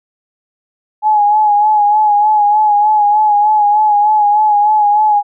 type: tone with vibrato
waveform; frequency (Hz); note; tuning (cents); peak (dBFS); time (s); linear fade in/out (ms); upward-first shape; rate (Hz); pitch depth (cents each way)
sine; 840; G#5; +19; -7; 1.02-5.23; 50; sine; 3.3; 41
effects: none